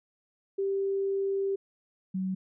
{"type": "tone pair in turn", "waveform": "sine", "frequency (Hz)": [392, 188.23], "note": ["G4", "F#3"], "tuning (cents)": [0, 30], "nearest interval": "octave + minor second", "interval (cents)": 1270, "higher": "first", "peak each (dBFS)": [-26, -28], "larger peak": "first", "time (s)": [[0.58, 1.56], [2.14, 2.35]], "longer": "first", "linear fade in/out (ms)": 10, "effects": []}